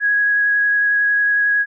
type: tone with vibrato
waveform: sine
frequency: 1661.2 Hz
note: G#6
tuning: in tune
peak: -13 dBFS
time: 0-1.66 s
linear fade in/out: 50 ms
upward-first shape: sine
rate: 11 Hz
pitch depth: 9 cents each way
effects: none